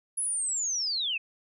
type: linear sweep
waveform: sine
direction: down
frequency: 10560 to 2489 Hz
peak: -27 dBFS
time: 0.17-1.18 s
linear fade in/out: 10 ms
effects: none